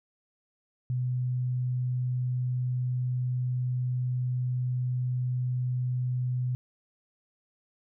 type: tone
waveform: sine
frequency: 125.5 Hz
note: B2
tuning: 28 cents sharp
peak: -26 dBFS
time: 0.9-6.55 s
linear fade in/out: 0 ms
effects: none